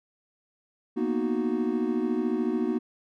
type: chord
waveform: triangle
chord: B major seventh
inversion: third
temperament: equal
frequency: 233.1 / 246.9 / 311.1 / 370 Hz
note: A#3 / B3 / D#4 / F#4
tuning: 0 / 0 / 0 / 0 cents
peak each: -28 dBFS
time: 0.96-2.79 s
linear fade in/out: 20 ms
effects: none